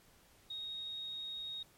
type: tone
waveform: sine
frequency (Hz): 3748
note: A#7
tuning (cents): +9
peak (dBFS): -40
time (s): 0.5-1.63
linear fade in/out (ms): 5
effects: pink hiss -65 dBFS RMS until 1.77 s + MP3 64 kbps